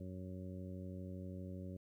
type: harmonic tone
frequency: 92.5 Hz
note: F#2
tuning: in tune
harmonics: 1 / 2 / 3 / 4 / 5 / 6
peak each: -47 / -48 / -53 / -56 / -61 / -56 dBFS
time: 0-1.77 s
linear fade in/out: 5 ms
effects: 13-bit